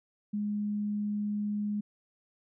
sine tone, 207.7 Hz, G#3, in tune, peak -29 dBFS, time 0.33-1.81 s, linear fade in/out 10 ms, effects none

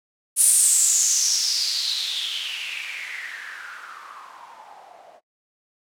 violet noise with low-pass filter sweep, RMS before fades -24 dBFS, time 0.36-5.21 s, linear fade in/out 50 ms, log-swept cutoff 9900 to 630 Hz, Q 6.2, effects noise-tail reverb RT60 0.1 s tail -25 dB re dry

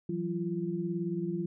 sine tone cluster, 167.1 / 185.4 / 342.5 Hz, E3 / F#3 / F4, +24 / +4 / -34 cents, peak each -35 / -35 / -34 dBFS, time 0.09-1.46 s, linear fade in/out 5 ms, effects none

